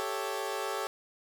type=chord; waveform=20% pulse; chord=A dominant seventh; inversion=third; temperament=equal; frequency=392 / 440 / 554.4 / 659.3 Hz; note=G4 / A4 / C#5 / E5; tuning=0 / 0 / 0 / 0 cents; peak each=-32 / -32 / -33 / -38 dBFS; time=0-0.87 s; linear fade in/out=0 ms; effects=none